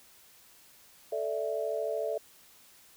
sine chord, A suspended fourth, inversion none, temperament just, 440 / 586.7 / 660 Hz, A4 / D5 / E5, 0 / -2 / +2 cents, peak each -34 dBFS, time 1.12-2.18 s, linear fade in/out 5 ms, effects white hiss -58 dBFS RMS until 2.96 s

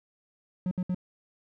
triangle tone bursts, 181.6 Hz, F#3, 32 cents flat, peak -24 dBFS, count 3, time 0.66-0.946 s, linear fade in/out 2 ms, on 52 ms, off 65 ms, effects none

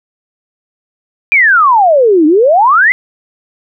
sine exponential two-way sweep, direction down then up, 2440 to 293.7 to 2108 Hz, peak -4 dBFS, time 1.32-2.92 s, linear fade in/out 0 ms, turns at 2.26 s, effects none

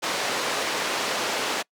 pink band-pass noise, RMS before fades -27 dBFS, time 0.02-1.63 s, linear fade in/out 20 ms, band 420 to 6300 Hz, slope 12 dB/octave, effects noise-tail reverb RT60 0.1 s tail -25 dB re dry

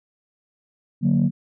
sine chord, D augmented, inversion none, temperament equal, 146.83 / 185 / 233.1 Hz, D3 / F#3 / A#3, 0 / 0 / 0 cents, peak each -19 dBFS, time 1.01-1.31 s, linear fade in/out 50 ms, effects tanh soft clip ceiling -10 dBFS

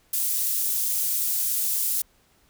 pink high-pass noise, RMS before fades -25 dBFS, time 0.13-2.02 s, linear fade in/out 5 ms, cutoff 11000 Hz, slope 12 dB/octave, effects pink hiss -62 dBFS RMS until 2.49 s

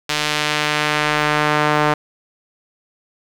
sawtooth tone with band-pass filter sweep, 150.3 Hz, D3, 40 cents sharp, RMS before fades -18 dBFS, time 0.09-1.94 s, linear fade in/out 5 ms, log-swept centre 3700 to 1100 Hz, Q 0.87, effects 7-bit

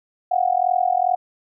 sine tone with amplitude modulation, 728 Hz, F#5, 28 cents flat, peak -12 dBFS, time 0.31-1.16 s, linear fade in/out 10 ms, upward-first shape sine, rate 42.4 Hz, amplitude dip 95%, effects none

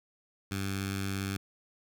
10% pulse tone with notch filter, 97.5 Hz, G2, 9 cents flat, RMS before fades -34 dBFS, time 0.51-1.37 s, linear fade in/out 5 ms, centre 560 Hz, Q 0.53, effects none

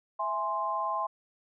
sine chord, E augmented, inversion none, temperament equal, 659.3 / 830.6 / 1046.5 Hz, E5 / G#5 / B#5, 0 / 0 / 0 cents, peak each -36 / -34 / -30 dBFS, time 0.19-1.07 s, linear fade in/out 10 ms, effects none

